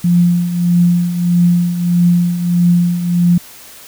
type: tone with tremolo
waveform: sine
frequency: 174.61 Hz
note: F3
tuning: in tune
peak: -6 dBFS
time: 0.04-3.38 s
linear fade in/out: 5 ms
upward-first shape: triangle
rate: 1.6 Hz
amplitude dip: 70%
effects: white hiss -37 dBFS RMS until 3.87 s